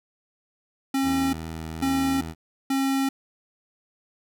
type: tone bursts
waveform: square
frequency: 270 Hz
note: C#4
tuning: 45 cents flat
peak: -22 dBFS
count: 3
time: 0.94-3.09 s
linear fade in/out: 5 ms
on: 390 ms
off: 490 ms
type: tone with vibrato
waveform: 15% pulse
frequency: 80.6 Hz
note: E2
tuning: 38 cents flat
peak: -26 dBFS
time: 1.02-2.35 s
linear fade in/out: 50 ms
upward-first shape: sine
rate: 2.7 Hz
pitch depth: 14 cents each way
effects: none